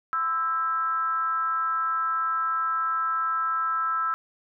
sine tone with frequency modulation, 1318.5 Hz, E6, in tune, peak -23 dBFS, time 0.13-4.14 s, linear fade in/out 0 ms, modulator 293 Hz, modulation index 0.49, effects none

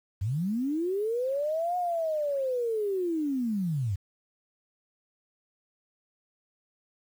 sine linear two-way sweep, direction up then down, 87.9 to 726 to 87.9 Hz, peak -26 dBFS, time 0.21-3.96 s, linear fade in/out 10 ms, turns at 1.77 s, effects 9-bit

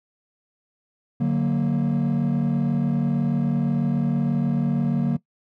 triangle chord, D augmented, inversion none, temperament equal, 146.83 / 185 / 233.1 Hz, D3 / F#3 / A#3, 0 / 0 / 0 cents, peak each -20 / -22 / -20 dBFS, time 1.2-5.17 s, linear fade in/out 10 ms, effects noise-tail reverb RT60 0.1 s tail -20 dB re dry + tanh soft clip ceiling -13 dBFS

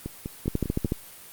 two click trains, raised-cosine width 3 ms, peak -18 / -11 dBFS, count 5 / 7, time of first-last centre 0.06-0.857 / 0.48-0.921 s, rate 5.02 / 13.6 Hz, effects white hiss -46 dBFS RMS until 1.32 s + Opus 32 kbps

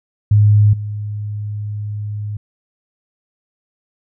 sine tone with level steps, 104.5 Hz, G#2, 11 cents sharp, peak -7 / -21 dBFS, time 0.31-2.37 s, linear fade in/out 5 ms, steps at 0.73 s, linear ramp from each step 5 ms, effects none

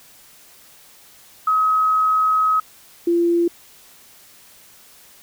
sine tone pair in turn, 1273 / 342.4 Hz, D#6 / F4, +39 / -34 cents, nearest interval octave + major seventh, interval 2273 cents, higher first, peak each -14 dBFS, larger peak neither, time 1.47-2.6 / 3.07-3.48 s, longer first, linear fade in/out 5 ms, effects white hiss -48 dBFS RMS until 5.22 s

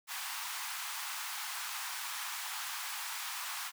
pink high-pass noise, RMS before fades -40 dBFS, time 0.07-3.72 s, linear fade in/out 50 ms, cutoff 840 Hz, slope 48 dB/octave, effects none

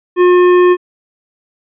sine tone with hard clipping, 358.5 Hz, F4, 45 cents sharp, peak -7 dBFS, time 0.16-0.77 s, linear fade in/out 50 ms, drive 12 dB, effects resampled to 8000 Hz

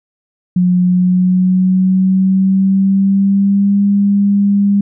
sine tone with pitch glide, 180.1 to 201 Hz, F#3 to G3, -46 to +44 cents, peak -8 dBFS, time 0.56-4.81 s, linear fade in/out 5 ms, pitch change +190 cents, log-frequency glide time 0.83-3.83 s, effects none

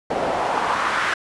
pink noise with band-pass filter sweep, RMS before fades -22 dBFS, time 0.1-1.14 s, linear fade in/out 5 ms, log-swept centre 560 to 1600 Hz, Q 2.1, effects resampled to 24000 Hz

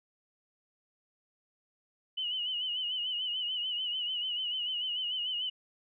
sine tone with vibrato, 2963 Hz, F#7, 2 cents sharp, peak -31 dBFS, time 2.17-5.5 s, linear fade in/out 10 ms, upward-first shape sine, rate 6.8 Hz, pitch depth 67 cents each way, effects none

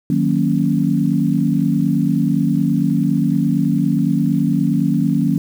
sine chord, D# minor seventh, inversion none, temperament equal, 155.56 / 185 / 233.1 / 277.2 Hz, D#3 / F#3 / A#3 / C#4, 0 / 0 / 0 / 0 cents, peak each -19 dBFS, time 0.1-5.38 s, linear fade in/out 2 ms, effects 7-bit

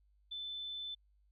sine tone, 3520 Hz, A7, in tune, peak -40 dBFS, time 0.31-0.95 s, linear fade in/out 10 ms, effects added 50 Hz sine -67 dBFS peak until 1.31 s

